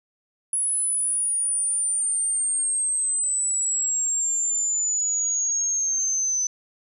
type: exponential sweep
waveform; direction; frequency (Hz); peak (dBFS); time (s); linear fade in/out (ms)
sine; down; 10300 to 6050; -21; 0.53-6.47; 2
effects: none